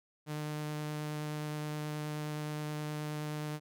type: tone with vibrato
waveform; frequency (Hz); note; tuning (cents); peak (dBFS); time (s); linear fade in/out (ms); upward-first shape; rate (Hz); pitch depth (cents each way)
sawtooth; 151; D3; +48; -32; 0.26-3.6; 50; triangle; 9.5; 9
effects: none